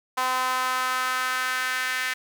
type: tone with high-pass filter sweep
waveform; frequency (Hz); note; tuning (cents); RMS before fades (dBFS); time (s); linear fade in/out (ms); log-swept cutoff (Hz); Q
sawtooth; 256.1; C4; -37; -26; 0.17-2.14; 10; 970 to 1800; 2.9
effects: none